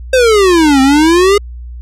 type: exponential two-way sweep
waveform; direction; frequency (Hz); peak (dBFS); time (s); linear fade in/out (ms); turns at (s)
square; down then up; 531 to 261.6 to 416.8; -6; 0.13-1.38; 5; 0.81
effects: added 60 Hz sine -24 dBFS peak until 1.81 s + low-pass 9000 Hz 12 dB/octave